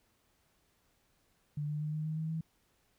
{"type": "tone with pitch steps", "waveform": "sine", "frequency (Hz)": [147.7, 149.85, 152.03, 154.24, 156.48, 158.76, 161.07], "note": ["D3", "D3", "D#3", "D#3", "D#3", "D#3", "E3"], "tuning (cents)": [10, 35, -40, -15, 10, 35, -40], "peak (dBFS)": -33, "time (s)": [1.57, 2.41], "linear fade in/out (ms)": 5, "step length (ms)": 120, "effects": ["pink hiss -73 dBFS RMS until 2.98 s"]}